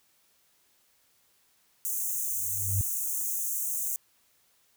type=high-pass noise; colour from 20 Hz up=white; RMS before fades=-31 dBFS; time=1.85-3.96 s; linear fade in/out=0 ms; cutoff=6100 Hz; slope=96 dB/octave
type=tone with exponential growth; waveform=sine; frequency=98 Hz; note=G2; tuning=in tune; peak=-22 dBFS; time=2.3-2.81 s; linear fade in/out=0 ms; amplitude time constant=110 ms
effects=white hiss -67 dBFS RMS until 4.76 s